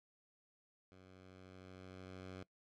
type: tone with level ramp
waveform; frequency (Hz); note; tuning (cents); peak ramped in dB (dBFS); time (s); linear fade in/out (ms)
10% pulse; 93.1; F#2; +11; -52 to -39; 0.92-2.43; 0
effects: noise-tail reverb RT60 0.1 s tail -20 dB re dry + low-pass 5000 Hz 12 dB/octave